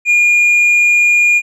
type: tone with tanh clipping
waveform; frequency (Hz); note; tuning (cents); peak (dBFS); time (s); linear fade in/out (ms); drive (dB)
sine; 2425; D#7; -45; -8; 0.05-1.42; 50; 3
effects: none